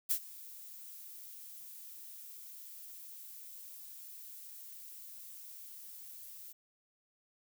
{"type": "noise with ADSR envelope", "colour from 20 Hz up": "violet", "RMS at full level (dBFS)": -29, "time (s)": [0.09, 6.53], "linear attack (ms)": 23, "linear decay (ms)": 74, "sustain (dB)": -21, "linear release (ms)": 13, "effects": []}